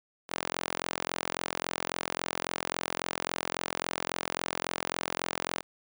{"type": "tone with high-pass filter", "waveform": "sawtooth", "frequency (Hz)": 43.65, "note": "F1", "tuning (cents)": 0, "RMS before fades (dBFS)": -35, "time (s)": [0.28, 5.63], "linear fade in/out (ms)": 50, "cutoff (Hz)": 520, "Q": 0.54, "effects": []}